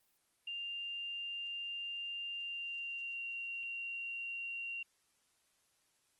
sine tone with pitch glide, 2794 to 2759 Hz, F7 to F7, 0 to -22 cents, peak -39 dBFS, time 0.47-4.83 s, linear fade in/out 5 ms, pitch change -22 cents, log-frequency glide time 2.33-3.27 s, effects white hiss -75 dBFS RMS until 6.19 s + Opus 24 kbps

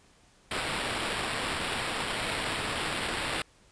blue noise with sample-and-hold, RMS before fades -32 dBFS, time 0.51-3.42 s, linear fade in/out 2 ms, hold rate 6300 Hz, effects pink hiss -61 dBFS RMS until 3.71 s + resampled to 22050 Hz

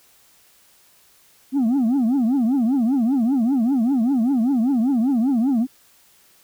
sine tone with vibrato, 249.8 Hz, B3, 20 cents sharp, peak -13 dBFS, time 1.52-5.67 s, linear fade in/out 50 ms, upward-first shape triangle, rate 5.1 Hz, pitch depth 270 cents each way, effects tanh soft clip ceiling -15 dBFS + white hiss -55 dBFS RMS until 6.43 s

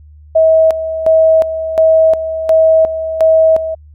sine tone with tremolo, 642 Hz, E5, 46 cents flat, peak -5 dBFS, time 0.35-3.75 s, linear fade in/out 10 ms, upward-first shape square, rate 1.4 Hz, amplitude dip 70%, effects added 75 Hz sine -36 dBFS peak until 3.94 s

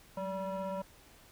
sine tone with frequency modulation, 577 Hz, D5, 31 cents flat, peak -32 dBFS, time 0.17-0.82 s, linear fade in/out 5 ms, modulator 390 Hz, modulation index 1.1, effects tanh soft clip ceiling -33 dBFS + pink hiss -59 dBFS RMS until 1.31 s

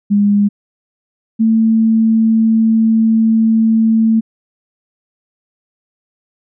sine tone pair in turn, 204.1 / 223.3 Hz, G#3 / A3, -30 / +26 cents, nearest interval major second, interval 156 cents, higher second, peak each -8 dBFS, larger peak neither, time 0.1-0.49 / 1.39-4.21 s, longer second, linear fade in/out 20 ms, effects none

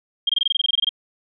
sine tone bursts, 3214 Hz, G7, 43 cents sharp, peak -15 dBFS, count 14, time 0.27-0.892 s, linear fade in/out 5 ms, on 24 ms, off 22 ms, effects none

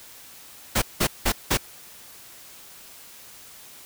pink noise bursts, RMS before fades -21 dBFS, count 4, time 0.75-1.574 s, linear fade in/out 10 ms, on 71 ms, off 180 ms, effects white hiss -46 dBFS RMS until 3.85 s

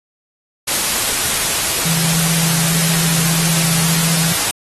sine tone in noise, 164.81 Hz, E3, in tune, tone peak -19 dBFS, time 1.85-4.33 s, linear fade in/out 10 ms, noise white, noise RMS -17 dBFS, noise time 0.67-4.51 s, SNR -5 dB, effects AAC 32 kbps

